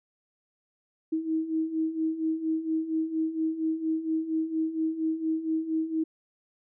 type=beating tone pair; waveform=sine; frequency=316.5 / 320.8 Hz; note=D#4 / E4; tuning=+30 / -47 cents; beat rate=4.3 Hz; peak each=-32 / -27 dBFS; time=1.12-6.04 s; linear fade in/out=10 ms; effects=none